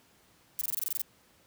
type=noise bursts; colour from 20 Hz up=violet; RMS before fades=-31 dBFS; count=10; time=0.59-1.017 s; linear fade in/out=0 ms; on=22 ms; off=23 ms; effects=pink hiss -63 dBFS RMS until 1.46 s + high-pass 80 Hz 12 dB/octave